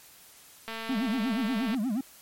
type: click train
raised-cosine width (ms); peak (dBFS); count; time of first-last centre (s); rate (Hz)
0.3; -21; 241; 0.68-1.747; 225
type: tone with vibrato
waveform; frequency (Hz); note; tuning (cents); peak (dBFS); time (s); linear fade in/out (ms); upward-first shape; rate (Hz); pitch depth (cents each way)
triangle; 233.7; A#3; +5; -24; 0.89-2.01; 5; sine; 8.4; 260
effects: white hiss -53 dBFS RMS until 2.21 s + MP3 64 kbps